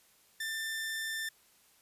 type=tone; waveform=sawtooth; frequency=1783 Hz; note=A6; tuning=22 cents sharp; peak=-31 dBFS; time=0.4-1.29 s; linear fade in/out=5 ms; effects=white hiss -65 dBFS RMS until 1.81 s + resampled to 32000 Hz